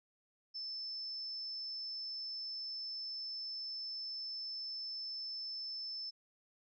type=tone; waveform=sine; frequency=5274 Hz; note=E8; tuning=in tune; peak=-40 dBFS; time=0.54-6.11 s; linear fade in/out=20 ms; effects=none